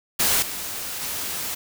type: noise with level steps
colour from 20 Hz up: white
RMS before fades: -20 / -31 / -29 dBFS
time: 0.19-1.55 s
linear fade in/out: 10 ms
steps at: 0.42 / 1.01 s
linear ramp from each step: 5 ms
effects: none